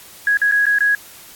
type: tone with dropouts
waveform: sine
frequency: 1661.2 Hz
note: G#6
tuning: in tune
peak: -12 dBFS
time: 0.27-0.95 s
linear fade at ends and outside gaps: 2 ms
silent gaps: 0.372-0.416 / 0.514-0.521 / 0.656-0.666 / 0.786-0.806 s
effects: white hiss -41 dBFS RMS until 1.35 s + AAC 64 kbps